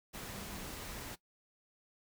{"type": "tone in noise", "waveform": "sine", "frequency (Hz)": 198.5, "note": "G3", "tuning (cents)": 22, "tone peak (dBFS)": -52, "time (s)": [0.33, 0.65], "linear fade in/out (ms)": 20, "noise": "pink", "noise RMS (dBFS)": -45, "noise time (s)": [0.13, 1.16], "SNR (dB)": -10, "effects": ["noise-tail reverb RT60 0.1 s tail -18 dB re dry"]}